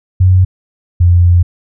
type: tone pair in turn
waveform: sine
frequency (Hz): 92.5 / 87.61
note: F#2 / F2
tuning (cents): 0 / +6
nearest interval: minor second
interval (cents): 94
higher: first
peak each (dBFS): -4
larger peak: neither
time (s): 0.2-0.45 / 1-1.43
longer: second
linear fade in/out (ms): 10
effects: none